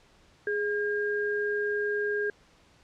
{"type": "tone pair together", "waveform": "sine", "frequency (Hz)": [415.3, 1615.8], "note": ["G#4", "G#6"], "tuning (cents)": [0, -48], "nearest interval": "2 octaves", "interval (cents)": 2352, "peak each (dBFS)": [-28, -30], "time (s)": [0.47, 2.3], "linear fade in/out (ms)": 2, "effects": ["pink hiss -60 dBFS RMS until 2.83 s", "low-pass 6000 Hz 12 dB/octave"]}